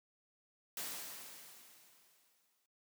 white noise with exponential decay, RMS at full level -41 dBFS, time 0.77-2.66 s, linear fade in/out 2 ms, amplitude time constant 410 ms, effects noise-tail reverb RT60 0.1 s tail -17 dB re dry + high-pass 150 Hz 12 dB/octave

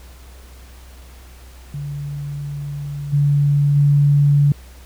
sine tone with level steps, 143.7 Hz, D3, 37 cents flat, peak -24 / -12 / -10 dBFS, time 1.74-4.52 s, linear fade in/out 2 ms, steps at 3.12 / 3.75 s, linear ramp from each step 20 ms, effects added 63 Hz sine -39 dBFS peak until 4.85 s + pink hiss -47 dBFS RMS until 4.85 s

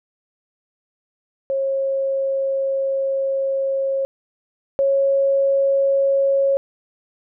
sine tone pair in turn, 542 / 548.9 Hz, C#5 / C#5, -39 / -17 cents, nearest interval unison, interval 22 cents, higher second, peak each -18 / -14 dBFS, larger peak second, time 1.5-4.05 / 4.79-6.57 s, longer first, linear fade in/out 0 ms, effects none

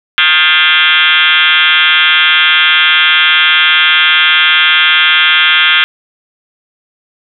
sine tone with frequency modulation, 2400 Hz, D7, 37 cents sharp, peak -5 dBFS, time 0.18-5.84 s, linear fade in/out 0 ms, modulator 165 Hz, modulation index 6.6, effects none

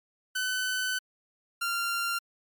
sawtooth tone pair in turn, 1510 / 1385.2 Hz, F#6 / F6, +35 / -15 cents, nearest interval minor second, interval 150 cents, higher first, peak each -24 dBFS, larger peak neither, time 0.35-0.99 / 1.61-2.19 s, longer first, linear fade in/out 10 ms, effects MP3 96 kbps

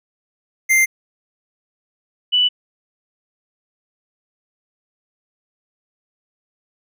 square / sine tone pair in turn, 2093 / 2970 Hz, C7 / F#7, 0 / +6 cents, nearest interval tritone, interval 606 cents, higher second, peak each -12 / -12 dBFS, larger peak neither, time 0.69-0.86 / 2.32-2.49 s, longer neither, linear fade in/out 20 ms, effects none

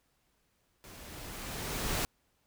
pink noise with level ramp, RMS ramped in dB -51 to -31 dBFS, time 0.84-2.05 s, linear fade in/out 0 ms, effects pink hiss -74 dBFS RMS until 2.46 s

